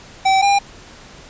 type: tone pair in turn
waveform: square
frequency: 770 / 801.6 Hz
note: G5 / G5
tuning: -31 / +38 cents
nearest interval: minor second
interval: 69 cents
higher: second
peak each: -12 dBFS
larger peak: neither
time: 0.25-0.42 / 0.42-0.59 s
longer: neither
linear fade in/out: 10 ms
effects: pink hiss -41 dBFS RMS until 1.29 s + resampled to 16000 Hz